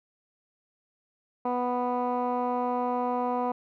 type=tone with low-pass filter; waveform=15% pulse; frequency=246.9 Hz; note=B3; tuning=in tune; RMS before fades=-28 dBFS; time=1.45-3.52 s; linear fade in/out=5 ms; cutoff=990 Hz; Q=2.1; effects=none